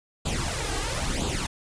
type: noise with flanger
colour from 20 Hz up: pink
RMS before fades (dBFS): -28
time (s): 0.25-1.47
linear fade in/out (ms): 10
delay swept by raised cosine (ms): 0.26 to 2.56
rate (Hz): 1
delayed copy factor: +0.7
effects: resampled to 22050 Hz